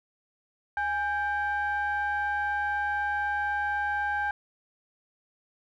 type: ring-modulated tone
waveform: triangle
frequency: 376 Hz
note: F#4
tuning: 28 cents sharp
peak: -21 dBFS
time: 0.77-4.31 s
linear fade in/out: 2 ms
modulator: 1200 Hz
effects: none